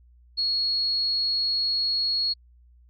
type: tone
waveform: sine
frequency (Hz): 4325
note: C#8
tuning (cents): -43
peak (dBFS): -22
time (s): 0.37-2.34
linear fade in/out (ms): 20
effects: added 60 Hz sine -52 dBFS peak until 2.89 s + AAC 48 kbps

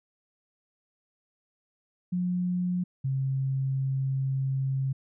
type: tone pair in turn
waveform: sine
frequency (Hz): 179.5 / 134.18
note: F3 / C3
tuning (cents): +48 / +44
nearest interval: perfect fourth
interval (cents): 504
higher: first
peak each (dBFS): -25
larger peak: neither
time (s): 2.12-2.84 / 3.04-4.93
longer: second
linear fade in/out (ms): 10
effects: none

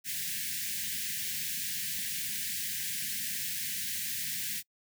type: band-stop noise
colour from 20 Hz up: white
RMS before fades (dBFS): -35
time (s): 0.04-4.63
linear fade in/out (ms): 50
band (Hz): 240 to 1600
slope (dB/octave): 96
effects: noise-tail reverb RT60 0.1 s tail -25 dB re dry + high-pass 100 Hz 12 dB/octave

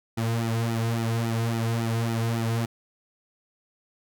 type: tone with flanger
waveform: sawtooth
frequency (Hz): 114.8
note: A#2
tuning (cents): -26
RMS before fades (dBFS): -26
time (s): 0.17-2.66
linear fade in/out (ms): 10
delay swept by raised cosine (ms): 1.8 to 3.6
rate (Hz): 3.6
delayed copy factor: -0.95
effects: none

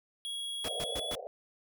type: tone with pitch glide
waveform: square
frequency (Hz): 3322 to 3388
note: G#7 to G#7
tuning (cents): 0 to +34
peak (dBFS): -36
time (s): 0.25-1.15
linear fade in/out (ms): 0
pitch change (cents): +34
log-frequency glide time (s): 0.75-0.99
type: noise bursts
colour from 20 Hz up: pink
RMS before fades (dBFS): -39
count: 4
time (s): 0.64-1.154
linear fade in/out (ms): 5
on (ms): 46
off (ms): 110
type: band-pass noise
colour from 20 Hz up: white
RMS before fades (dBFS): -41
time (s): 0.65-1.27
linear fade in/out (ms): 0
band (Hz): 440 to 720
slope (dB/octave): 96
effects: none

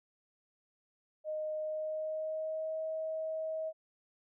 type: tone with pitch glide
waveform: sine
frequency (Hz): 618 to 635.7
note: D#5 to D#5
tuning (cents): -12 to +37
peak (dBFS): -34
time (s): 1.24-3.73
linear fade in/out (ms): 50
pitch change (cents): +49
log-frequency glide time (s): 1.57-2.81
effects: none

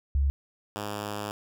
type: tone pair in turn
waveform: sine / 5% pulse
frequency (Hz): 69.3 / 103.83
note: C#2 / G#2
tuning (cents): 0 / 0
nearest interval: perfect fifth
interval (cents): 700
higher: second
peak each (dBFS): -21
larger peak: neither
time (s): 0.15-0.3 / 0.76-1.31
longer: second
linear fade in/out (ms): 0
effects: none

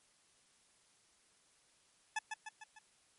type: tone with echo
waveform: 20% pulse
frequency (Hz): 864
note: A5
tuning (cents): -32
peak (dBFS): -29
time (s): 2.16-2.19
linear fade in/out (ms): 5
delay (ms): 150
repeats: 4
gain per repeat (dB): -5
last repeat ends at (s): 2.79
effects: white hiss -70 dBFS RMS until 3.18 s + MP3 48 kbps

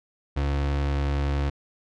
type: tone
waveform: 35% pulse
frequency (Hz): 70.7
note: C#2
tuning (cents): +35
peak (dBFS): -21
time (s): 0.36-1.5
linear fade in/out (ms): 10
effects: low-pass 4000 Hz 12 dB/octave

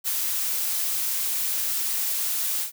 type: noise with ADSR envelope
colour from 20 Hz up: blue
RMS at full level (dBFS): -24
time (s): 0.04-2.72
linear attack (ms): 36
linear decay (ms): 24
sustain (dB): -2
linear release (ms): 110
effects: none

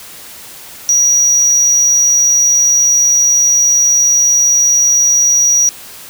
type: tone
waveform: triangle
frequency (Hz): 5780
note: F#8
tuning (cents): -41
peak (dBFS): -6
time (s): 0.89-5.69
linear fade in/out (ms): 0
effects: white hiss -33 dBFS RMS until 6.09 s

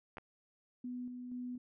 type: clicks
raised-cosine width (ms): 0.5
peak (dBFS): -31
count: 2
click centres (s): 0.171 / 0.183
type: tone with tremolo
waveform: sine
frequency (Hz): 247.8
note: B3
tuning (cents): +6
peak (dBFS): -39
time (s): 0.84-1.58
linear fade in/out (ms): 5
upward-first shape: square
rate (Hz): 2.1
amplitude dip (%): 35
effects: none

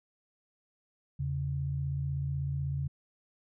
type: tone pair together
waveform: sine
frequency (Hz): 82.41 / 138.51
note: E2 / C#3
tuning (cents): 0 / -1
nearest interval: major sixth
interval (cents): 899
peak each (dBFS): -36 / -31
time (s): 1.19-2.88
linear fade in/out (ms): 10
effects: none

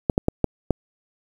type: clicks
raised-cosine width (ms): 2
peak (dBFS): -4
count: 5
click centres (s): 0.098 / 0.179 / 0.284 / 0.443 / 0.707
effects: 7-bit

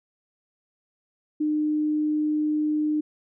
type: tone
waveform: sine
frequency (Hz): 303.4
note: D#4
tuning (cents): -44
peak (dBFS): -21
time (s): 1.4-3.01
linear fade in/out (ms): 10
effects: none

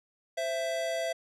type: tone pair together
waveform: square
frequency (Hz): 523.3 / 664.2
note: C5 / E5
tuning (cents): 0 / +13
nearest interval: major third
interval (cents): 413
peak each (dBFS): -37 / -31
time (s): 0.37-1.13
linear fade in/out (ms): 10
effects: low-pass 9000 Hz 12 dB/octave

